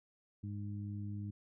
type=harmonic tone; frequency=102.3 Hz; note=G#2; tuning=26 cents flat; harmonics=1 / 2 / 3; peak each=-40 / -45 / -51 dBFS; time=0.43-1.31 s; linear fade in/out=10 ms; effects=none